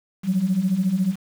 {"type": "beating tone pair", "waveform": "sine", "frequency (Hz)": [177.5, 191.5], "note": ["F3", "G3"], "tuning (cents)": [28, -40], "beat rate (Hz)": 14, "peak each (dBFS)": [-23, -19], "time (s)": [0.23, 1.16], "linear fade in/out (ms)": 50, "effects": ["tanh soft clip ceiling -11 dBFS", "7-bit"]}